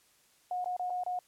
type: tone with dropouts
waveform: sine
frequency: 724 Hz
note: F#5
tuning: 38 cents flat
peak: -31 dBFS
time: 0.51-1.19 s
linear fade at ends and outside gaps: 2 ms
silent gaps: 0.644-0.658 / 0.766-0.795 / 0.898-0.903 / 1.036-1.063 s
effects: white hiss -66 dBFS RMS until 1.27 s + low-pass 12000 Hz 12 dB/octave